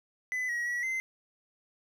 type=tone with pitch steps; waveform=triangle; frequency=2008 / 1906 / 1931 / 2068 Hz; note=B6 / A#6 / B6 / C7; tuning=+28 / +38 / -39 / -21 cents; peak=-28 dBFS; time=0.32-1 s; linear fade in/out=0 ms; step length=170 ms; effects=none